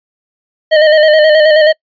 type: tone with vibrato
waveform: square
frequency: 617 Hz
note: D#5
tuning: 15 cents flat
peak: -5 dBFS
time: 0.71-1.73 s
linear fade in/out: 20 ms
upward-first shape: square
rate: 9.4 Hz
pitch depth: 37 cents each way
effects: noise-tail reverb RT60 0.1 s tail -26 dB re dry + resampled to 11025 Hz